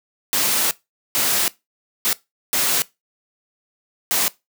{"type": "noise bursts at uneven times", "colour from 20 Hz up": "white", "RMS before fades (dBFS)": -19, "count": 5, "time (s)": [[0.33, 0.71], [1.15, 1.48], [2.05, 2.13], [2.53, 2.82], [4.11, 4.28]], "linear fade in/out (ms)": 0, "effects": ["noise-tail reverb RT60 0.2 s tail -20 dB re dry", "high-pass 150 Hz 12 dB/octave"]}